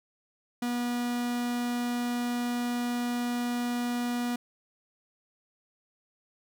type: tone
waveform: 45% pulse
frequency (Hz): 242.1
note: B3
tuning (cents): -34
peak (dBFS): -28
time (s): 0.62-4.36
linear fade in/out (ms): 5
effects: none